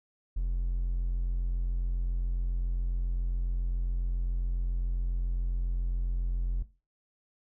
triangle tone, 43.65 Hz, F1, in tune, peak -24 dBFS, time 0.36-6.63 s, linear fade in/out 10 ms, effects noise-tail reverb RT60 0.3 s tail -17 dB re dry + tanh soft clip ceiling -21 dBFS

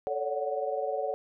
sine chord, D major seventh, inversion second, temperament equal with one note detuned, 440 / 554.4 / 573.9 / 740 Hz, A4 / C#5 / D5 / F#5, 0 / 0 / -40 / 0 cents, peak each -34 dBFS, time 0.07-1.14 s, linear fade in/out 0 ms, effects none

